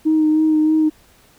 sine tone with vibrato, 311.1 Hz, D#4, in tune, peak -11 dBFS, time 0.05-0.9 s, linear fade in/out 20 ms, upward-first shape sine, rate 3.2 Hz, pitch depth 19 cents each way, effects tanh soft clip ceiling -7 dBFS + pink hiss -52 dBFS RMS until 1.38 s

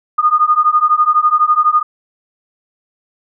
sine beating tone pair, 1220 / 1232 Hz, D#6 / D#6, -34 / -17 cents, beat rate 12 Hz, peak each -12 dBFS, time 0.18-1.83 s, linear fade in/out 10 ms, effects none

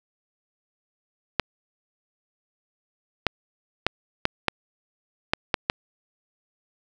clicks, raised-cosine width 0.3 ms, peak -3 dBFS, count 8, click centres 1.397 / 3.267 / 3.866 / 4.254 / 4.483 / 5.335 / 5.542 / 5.699 s, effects none

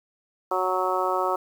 harmonic tone, 185 Hz, F#3, in tune, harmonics 2 / 3 / 4 / 5 / 6 / 7, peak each -29 / -29 / -29 / -29 / -29 / -29 dBFS, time 0.51-1.36 s, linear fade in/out 5 ms, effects 8-bit

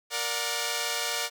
5% pulse chord, Bb augmented, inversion none, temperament equal with one note detuned, 466.2 / 587.3 / 726 Hz, Bb4 / D5 / F#5, 0 / 0 / -33 cents, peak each -21 dBFS, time 0.1-1.3 s, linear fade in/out 50 ms, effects none

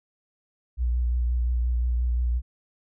sine tone with vibrato, 60.4 Hz, B1, 38 cents flat, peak -21 dBFS, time 0.77-2.42 s, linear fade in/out 50 ms, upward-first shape triangle, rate 5.7 Hz, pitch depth 35 cents each way, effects none

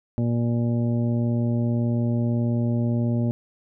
harmonic tone, 118.3 Hz, A#2, 26 cents sharp, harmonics 1 / 2 / 3 / 4 / 5 / 7, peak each -22 / -24 / -34 / -40 / -35 / -46 dBFS, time 0.18-3.31 s, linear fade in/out 0 ms, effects none

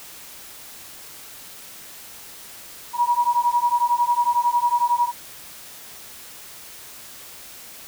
sine beating tone pair, 955 / 966 Hz, A#5 / B5, +42 / -39 cents, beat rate 11 Hz, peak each -20 dBFS, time 2.93-5.12 s, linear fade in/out 50 ms, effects white hiss -41 dBFS RMS until 7.87 s

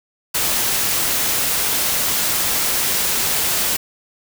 white noise, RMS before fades -19 dBFS, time 0.34-3.77 s, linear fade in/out 10 ms, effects none

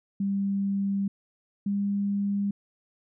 sine tone pair in turn, 197.8 / 200.9 Hz, G3 / G3, +16 / +43 cents, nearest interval unison, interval 27 cents, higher second, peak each -24 dBFS, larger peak neither, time 0.2-1.08 / 1.66-2.51 s, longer first, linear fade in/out 5 ms, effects none

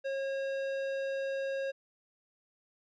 triangle tone with tanh clipping, 543 Hz, C#5, 36 cents flat, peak -34 dBFS, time 0.04-1.72 s, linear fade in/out 20 ms, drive 18 dB, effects none

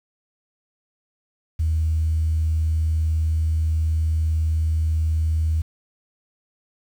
sine tone, 79.6 Hz, D#2, 40 cents sharp, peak -17 dBFS, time 1.59-5.62 s, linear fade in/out 10 ms, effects tanh soft clip ceiling -13 dBFS + 8-bit

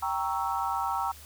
sine chord, G diminished seventh, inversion none, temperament equal, 784 / 932.3 / 1108.7 / 1318.5 Hz, G5 / Bb5 / Db6 / Fb6, 0 / 0 / 0 / 0 cents, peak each -32 / -31 / -35 / -33 dBFS, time 0.02-1.12 s, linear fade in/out 10 ms, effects added 75 Hz sine -50 dBFS peak until 1.25 s + white hiss -50 dBFS RMS until 1.25 s

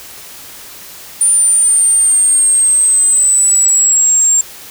sine exponential sweep, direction down, 9290 to 7400 Hz, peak -7 dBFS, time 1.21-4.41 s, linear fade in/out 2 ms, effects white hiss -33 dBFS RMS until 4.7 s

